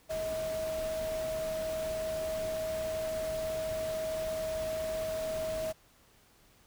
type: tone in noise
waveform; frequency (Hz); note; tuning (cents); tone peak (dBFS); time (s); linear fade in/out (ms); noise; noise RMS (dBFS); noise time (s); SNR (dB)
sine; 636; D#5; +38; -32; 0.09-5.73; 20; pink; -43; 0.09-5.73; +8
effects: pink hiss -63 dBFS RMS until 6.66 s